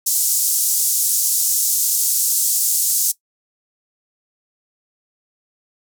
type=band-pass noise; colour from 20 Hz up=pink; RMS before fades=-18 dBFS; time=0.06-3.12 s; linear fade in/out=10 ms; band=6400 to 16000 Hz; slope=24 dB/octave; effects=noise-tail reverb RT60 0.1 s tail -18 dB re dry